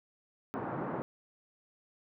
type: band-pass noise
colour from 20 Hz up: pink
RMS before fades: -37 dBFS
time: 0.54-1.02 s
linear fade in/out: 0 ms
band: 140 to 1300 Hz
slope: 24 dB/octave
effects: none